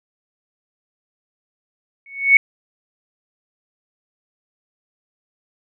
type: tone with exponential growth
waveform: sine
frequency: 2217 Hz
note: C#7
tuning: in tune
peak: -3 dBFS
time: 2.06-2.37 s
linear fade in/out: 2 ms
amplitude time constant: 66 ms
effects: none